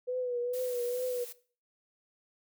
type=tone with vibrato; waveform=sine; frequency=493.9 Hz; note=B4; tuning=in tune; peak=-30 dBFS; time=0.07-1.25 s; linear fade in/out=20 ms; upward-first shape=triangle; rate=2.3 Hz; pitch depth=53 cents each way
type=noise; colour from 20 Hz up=blue; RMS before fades=-45 dBFS; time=0.53-1.33 s; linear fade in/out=10 ms
effects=noise-tail reverb RT60 0.4 s tail -18 dB re dry